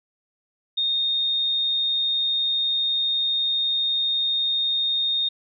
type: tone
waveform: sine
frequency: 3684 Hz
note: A#7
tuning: 21 cents flat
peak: -20 dBFS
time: 0.77-5.29 s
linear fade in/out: 10 ms
effects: none